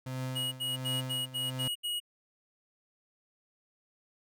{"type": "tone with tremolo", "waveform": "35% pulse", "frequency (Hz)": 129.5, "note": "C3", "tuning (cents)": -17, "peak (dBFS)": -31, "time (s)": [0.06, 1.68], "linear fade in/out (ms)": 5, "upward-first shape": "triangle", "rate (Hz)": 1.4, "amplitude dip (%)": 80}
{"type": "tone bursts", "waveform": "square", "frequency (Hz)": 2900, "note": "F#7", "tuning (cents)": -35, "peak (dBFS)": -32, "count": 7, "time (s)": [0.35, 2.002], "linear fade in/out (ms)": 20, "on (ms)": 170, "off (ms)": 77}
{"effects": []}